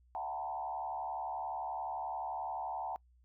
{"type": "tone with frequency modulation", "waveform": "sine", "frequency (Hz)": 820, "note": "G#5", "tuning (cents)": -22, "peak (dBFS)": -36, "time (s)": [0.15, 2.96], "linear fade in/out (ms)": 0, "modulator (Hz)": 71.5, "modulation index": 1.8, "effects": ["noise-tail reverb RT60 0.1 s tail -25 dB re dry", "added 61 Hz sine -63 dBFS peak until 3.24 s"]}